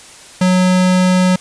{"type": "tone", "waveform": "square", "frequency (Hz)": 183.6, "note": "F#3", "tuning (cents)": -13, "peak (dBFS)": -10, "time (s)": [0.41, 1.36], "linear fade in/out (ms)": 5, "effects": ["white hiss -38 dBFS RMS until 1.4 s", "resampled to 22050 Hz"]}